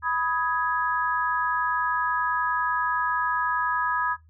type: chord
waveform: sine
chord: G# minor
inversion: first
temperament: equal with one note detuned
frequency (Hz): 987.8 / 1257.5 / 1661.2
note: B5 / D#6 / G#6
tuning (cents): 0 / +18 / 0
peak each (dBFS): -27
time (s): 0.02-4.17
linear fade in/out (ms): 50
effects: noise-tail reverb RT60 0.2 s tail -20 dB re dry + added 80 Hz sine -52 dBFS peak until 4.29 s